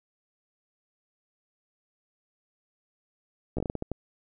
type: slowing click train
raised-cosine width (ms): 2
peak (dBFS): -17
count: 9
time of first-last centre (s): 3.57-3.917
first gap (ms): 14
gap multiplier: 1.31
effects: none